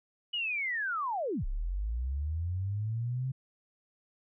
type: linear two-way sweep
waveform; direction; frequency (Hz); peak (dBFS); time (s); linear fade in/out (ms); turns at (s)
sine; down then up; 2960 to 30.87 to 133.5; -30; 0.33-3.32; 10; 1.45
effects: none